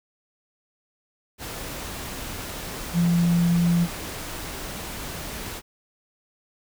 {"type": "tone in noise", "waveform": "sine", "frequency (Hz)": 171.8, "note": "F3", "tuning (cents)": -28, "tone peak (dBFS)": -17, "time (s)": [2.93, 3.88], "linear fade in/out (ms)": 50, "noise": "pink", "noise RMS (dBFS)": -34, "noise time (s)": [1.38, 5.62], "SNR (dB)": 14, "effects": []}